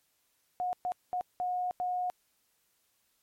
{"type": "tone bursts at uneven times", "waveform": "sine", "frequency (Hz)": 724, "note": "F#5", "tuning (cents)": -38, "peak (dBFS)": -29, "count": 5, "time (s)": [[0.6, 0.73], [0.85, 0.92], [1.13, 1.21], [1.4, 1.71], [1.8, 2.1]], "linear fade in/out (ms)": 0, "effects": ["white hiss -73 dBFS RMS until 3.22 s", "MP3 64 kbps"]}